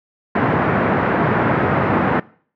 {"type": "band-pass noise", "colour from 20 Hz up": "pink", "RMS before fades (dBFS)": -17, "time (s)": [0.35, 2.2], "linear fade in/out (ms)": 5, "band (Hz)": [110, 1800], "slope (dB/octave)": 24, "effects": ["noise-tail reverb RT60 0.5 s tail -22 dB re dry"]}